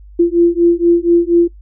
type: beating tone pair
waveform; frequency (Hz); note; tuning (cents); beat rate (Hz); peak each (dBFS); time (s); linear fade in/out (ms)
sine; 340.8 / 345; F4 / F4; -42 / -21; 4.2; -11; 0.19-1.48; 10
effects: noise-tail reverb RT60 0.1 s tail -20 dB re dry + added 50 Hz sine -35 dBFS peak until 1.61 s